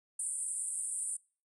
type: band-pass noise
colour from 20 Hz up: pink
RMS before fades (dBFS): -37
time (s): 0.19-1.17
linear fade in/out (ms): 5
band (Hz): 8400 to 9600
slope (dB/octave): 96
effects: noise-tail reverb RT60 0.4 s tail -25 dB re dry